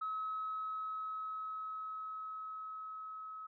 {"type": "tone with level ramp", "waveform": "sine", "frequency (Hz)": 1284, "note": "E6", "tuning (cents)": -46, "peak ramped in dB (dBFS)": [-35, -44], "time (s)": [0.01, 3.47], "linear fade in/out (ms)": 10, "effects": ["tanh soft clip ceiling -31 dBFS"]}